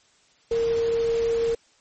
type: tone in noise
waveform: sine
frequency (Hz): 461.5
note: A#4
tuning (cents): -17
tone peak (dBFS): -20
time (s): 0.51-1.55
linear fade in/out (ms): 5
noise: pink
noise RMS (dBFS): -38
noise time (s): 0.51-1.55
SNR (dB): +15
effects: white hiss -60 dBFS RMS until 1.8 s + MP3 32 kbps